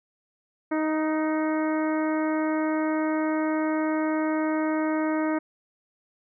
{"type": "harmonic tone with a mistuned harmonic", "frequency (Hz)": 312.2, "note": "D#4", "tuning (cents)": 6, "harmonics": [1, 2, 3, 4, 5, 6, 7], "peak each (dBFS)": [-24, -30, -34, -36, -38, -40, -41], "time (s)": [0.71, 5.39], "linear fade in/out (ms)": 10, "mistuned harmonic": 5, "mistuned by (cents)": -24, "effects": []}